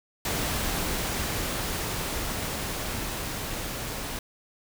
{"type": "noise with level ramp", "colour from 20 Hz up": "pink", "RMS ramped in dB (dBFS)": [-28, -34], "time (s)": [0.25, 4.19], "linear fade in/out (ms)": 2, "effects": []}